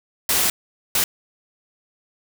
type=noise bursts at uneven times; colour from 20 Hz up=white; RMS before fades=-19 dBFS; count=2; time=0.29-0.5 / 0.95-1.04 s; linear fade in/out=2 ms; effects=none